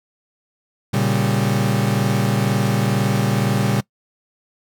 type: chord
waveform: 40% pulse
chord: G diminished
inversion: first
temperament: equal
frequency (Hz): 116.54 / 138.59 / 196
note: Bb2 / Db3 / G3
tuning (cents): 0 / 0 / 0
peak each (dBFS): -20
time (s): 0.93-3.81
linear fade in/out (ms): 10
effects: noise-tail reverb RT60 0.1 s tail -22 dB re dry